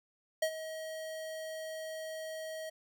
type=tone with ADSR envelope; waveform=square; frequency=635 Hz; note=D#5; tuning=35 cents sharp; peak=-27 dBFS; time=0.42-2.7 s; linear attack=6 ms; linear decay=73 ms; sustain=-13 dB; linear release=11 ms; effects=none